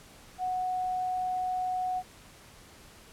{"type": "tone", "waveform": "sine", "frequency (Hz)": 737, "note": "F#5", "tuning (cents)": -7, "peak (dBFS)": -28, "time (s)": [0.38, 2.03], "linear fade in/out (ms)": 50, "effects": ["pink hiss -53 dBFS RMS until 3.12 s", "low-pass 12000 Hz 12 dB/octave"]}